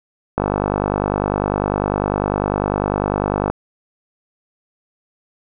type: click train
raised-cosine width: 1 ms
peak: -3 dBFS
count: 157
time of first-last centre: 0.38-3.5 s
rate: 50 Hz
effects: none